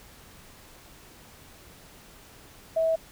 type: tone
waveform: sine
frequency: 649 Hz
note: E5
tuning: 27 cents flat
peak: -21 dBFS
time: 2.76-2.96 s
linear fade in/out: 10 ms
effects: pink hiss -51 dBFS RMS until 3.11 s